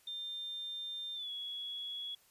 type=tone with pitch glide; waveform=sine; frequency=3600 to 3359 Hz; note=A7 to G#7; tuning=+39 to +19 cents; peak=-39 dBFS; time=0.07-2.15 s; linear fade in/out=5 ms; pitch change=-120 cents; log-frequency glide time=1.15-1.3 s; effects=white hiss -67 dBFS RMS until 2.3 s + resampled to 32000 Hz